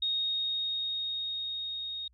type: tone with level ramp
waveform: sine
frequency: 3729 Hz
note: A#7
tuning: in tune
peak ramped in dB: -27 to -35 dBFS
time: 0.02-2.08 s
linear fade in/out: 5 ms
effects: added 60 Hz sine -62 dBFS peak until 2.13 s